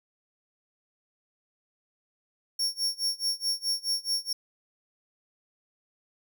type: tone with tremolo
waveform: 40% pulse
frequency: 5500 Hz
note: F8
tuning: 27 cents flat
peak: -23 dBFS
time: 2.59-4.33 s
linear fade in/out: 5 ms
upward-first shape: sine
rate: 4.7 Hz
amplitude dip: 95%
effects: none